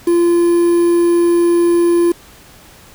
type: tone with quantisation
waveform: triangle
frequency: 344.2 Hz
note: F4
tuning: 25 cents flat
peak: -7 dBFS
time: 0.07-2.12 s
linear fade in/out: 5 ms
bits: 5
effects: pink hiss -42 dBFS RMS until 2.94 s